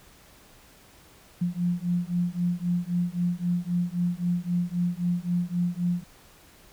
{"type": "beating tone pair", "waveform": "sine", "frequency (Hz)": [173.9, 177.7], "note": ["F3", "F3"], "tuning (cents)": [-7, 30], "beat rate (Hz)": 3.8, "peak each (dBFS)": [-27, -27], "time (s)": [1.41, 6.04], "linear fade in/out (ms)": 10, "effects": ["pink hiss -54 dBFS RMS until 6.72 s"]}